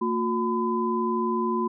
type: tone cluster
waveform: sine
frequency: 228.4 / 359.4 / 1010 Hz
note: A#3 / F4 / B5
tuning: -35 / +50 / +39 cents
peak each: -27 dBFS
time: 0.01-1.68 s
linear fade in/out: 10 ms
effects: none